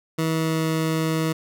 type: tone with pitch glide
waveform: 20% pulse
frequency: 161 to 159.98 Hz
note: E3 to D#3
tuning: -41 to +48 cents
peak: -16 dBFS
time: 0.18-1.33 s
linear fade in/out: 10 ms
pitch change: -11 cents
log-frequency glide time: 0.32-0.68 s
effects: none